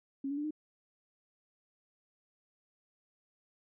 sine tone with pitch steps, 273.9 / 284.2 / 294.9 / 306 Hz, C#4 / C#4 / D4 / D#4, -21 / +43 / +7 / -29 cents, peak -33 dBFS, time 0.24-0.508 s, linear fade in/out 5 ms, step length 67 ms, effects none

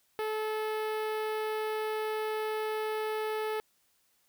sawtooth tone with notch filter, 432.8 Hz, A4, 29 cents flat, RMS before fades -33 dBFS, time 0.19-3.6 s, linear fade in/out 0 ms, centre 6800 Hz, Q 0.53, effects white hiss -71 dBFS RMS until 4.28 s

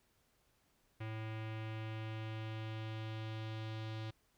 square tone with low-pass filter sweep, 110 Hz, A2, in tune, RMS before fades -43 dBFS, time 1-4.11 s, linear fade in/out 10 ms, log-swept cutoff 2500 to 3800 Hz, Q 2.2, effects pink hiss -75 dBFS RMS until 4.37 s

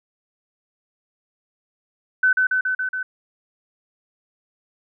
sine tone with echo, 1514 Hz, F#6, 39 cents sharp, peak -13 dBFS, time 2.23-2.33 s, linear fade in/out 5 ms, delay 140 ms, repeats 5, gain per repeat -2 dB, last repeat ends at 3.03 s, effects none

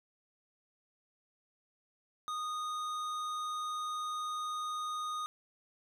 triangle tone with tanh clipping, 1236 Hz, D#6, 12 cents flat, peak -37 dBFS, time 2.28-5.26 s, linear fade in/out 0 ms, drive 18 dB, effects none

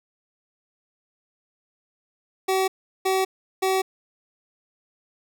25% pulse tone bursts, 380 Hz, F#4, 46 cents sharp, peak -16 dBFS, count 3, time 2.48-3.82 s, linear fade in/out 10 ms, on 200 ms, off 370 ms, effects none

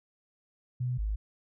sine tone pair in turn, 124.9 / 52.51 Hz, B2 / G#1, +20 / +20 cents, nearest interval octave + minor third, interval 1500 cents, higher first, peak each -28 dBFS, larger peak neither, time 0.8-0.98 / 0.98-1.16 s, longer neither, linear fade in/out 10 ms, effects none

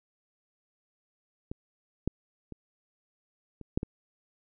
clicks, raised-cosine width 3 ms, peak -23 / -14 / -28 / -30 / -12 / -19 dBFS, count 6, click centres 1.515 / 2.076 / 2.523 / 3.613 / 3.775 / 3.831 s, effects none

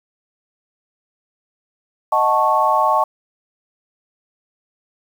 sine chord, D# half-diminished seventh, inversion none, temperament equal with one note detuned, 622.3 / 740 / 880 / 1102.3 Hz, D#5 / F#5 / A5 / C#6, 0 / 0 / 0 / -10 cents, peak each -20 / -21 / -17 / -17 dBFS, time 2.12-3.04 s, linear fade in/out 5 ms, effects 7-bit

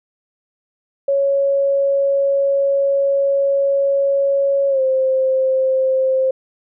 sine tone with pitch glide, 554.4 to 525.4 Hz, C#5 to C5, 0 to +7 cents, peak -13 dBFS, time 1.08-6.31 s, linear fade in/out 5 ms, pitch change -93 cents, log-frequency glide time 4.69-4.81 s, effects none

